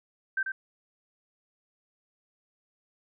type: tone with echo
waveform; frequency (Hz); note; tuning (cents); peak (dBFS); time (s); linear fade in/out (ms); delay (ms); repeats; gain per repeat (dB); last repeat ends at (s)
sine; 1557; G6; -12; -25; 0.37-0.43; 5; 90; 1; -5; 0.52
effects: none